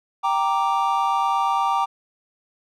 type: chord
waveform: triangle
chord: G minor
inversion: none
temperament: equal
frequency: 784 / 932.3 / 1174.7 Hz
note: G5 / Bb5 / D6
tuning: 0 / 0 / 0 cents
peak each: -21 dBFS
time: 0.23-1.86 s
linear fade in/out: 20 ms
effects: none